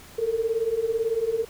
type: beating tone pair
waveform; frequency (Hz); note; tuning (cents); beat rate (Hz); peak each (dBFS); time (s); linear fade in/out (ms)
sine; 440 / 458; A4 / A#4; 0 / -31; 18; -27 / -24; 0.18-1.45; 10
effects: pink hiss -47 dBFS RMS until 1.49 s